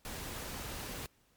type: noise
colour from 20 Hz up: pink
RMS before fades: -42 dBFS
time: 0.05-1.06 s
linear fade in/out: 0 ms
effects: pink hiss -70 dBFS RMS until 1.36 s + MP3 96 kbps